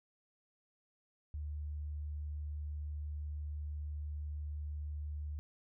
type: tone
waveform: sine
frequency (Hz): 74.5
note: D2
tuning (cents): +25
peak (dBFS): -38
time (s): 1.34-5.39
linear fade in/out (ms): 0
effects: none